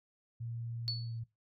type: tone with pitch glide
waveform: sine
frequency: 116.6 to 114.93 Hz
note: A#2 to A#2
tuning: +1 to -24 cents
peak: -38 dBFS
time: 0.4-1.24 s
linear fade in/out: 10 ms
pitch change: -25 cents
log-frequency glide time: 1.05-1.12 s
type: tone with exponential decay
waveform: sine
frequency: 4435 Hz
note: C#8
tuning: in tune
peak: -30 dBFS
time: 0.88-1.19 s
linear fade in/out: 0 ms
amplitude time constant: 67 ms
effects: noise-tail reverb RT60 0.2 s tail -18 dB re dry